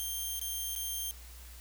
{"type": "tone with dropouts", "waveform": "5% pulse", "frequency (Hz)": 3176, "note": "G7", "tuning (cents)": 22, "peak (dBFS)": -26, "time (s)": [0, 1.11], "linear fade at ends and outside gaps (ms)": 0, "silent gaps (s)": [[0.394, 0.414], [0.752, 0.761]], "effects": ["added 60 Hz sine -48 dBFS peak until 1.6 s", "white hiss -54 dBFS RMS until 1.6 s"]}